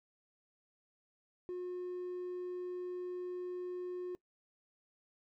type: tone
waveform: triangle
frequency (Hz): 360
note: F#4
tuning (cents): -47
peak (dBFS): -35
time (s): 1.49-4.15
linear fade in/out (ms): 0
effects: noise-tail reverb RT60 0.1 s tail -22 dB re dry + tanh soft clip ceiling -34 dBFS